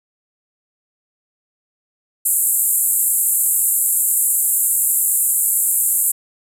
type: band-pass noise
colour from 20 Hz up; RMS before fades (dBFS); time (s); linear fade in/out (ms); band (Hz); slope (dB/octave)
white; -17; 2.25-6.12; 10; 7400 to 14000; 96
effects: none